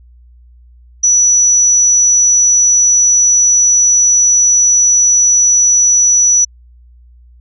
sine tone, 5910 Hz, F#8, 3 cents flat, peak -6 dBFS, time 1.03-6.45 s, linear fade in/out 10 ms, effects added 60 Hz sine -39 dBFS peak until 7.4 s

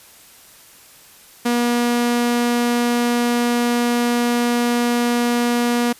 sawtooth tone, 239.8 Hz, A#3, 49 cents sharp, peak -12 dBFS, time 1.45-5.93 s, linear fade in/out 10 ms, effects white hiss -46 dBFS RMS until 5.99 s + resampled to 32000 Hz

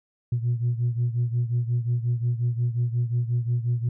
sine beating tone pair, 118.8 / 124.4 Hz, A#2 / B2, +33 / +13 cents, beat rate 5.6 Hz, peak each -22 / -26 dBFS, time 0.32-3.89 s, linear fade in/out 5 ms, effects tanh soft clip ceiling -17 dBFS

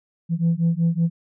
sine beating tone pair, 164.81 / 170.11 Hz, E3 / F3, 0 / -45 cents, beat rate 5.3 Hz, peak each -19 dBFS, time 0.29-1.1 s, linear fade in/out 50 ms, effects tanh soft clip ceiling -13 dBFS

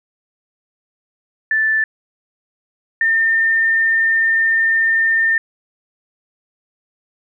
sine tone pair in turn, 1760 / 1808.4 Hz, A6 / A6, 0 / +47 cents, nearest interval unison, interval 47 cents, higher second, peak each -13 / -12 dBFS, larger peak second, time 1.51-1.84 / 3.01-5.38 s, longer second, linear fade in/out 2 ms, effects none

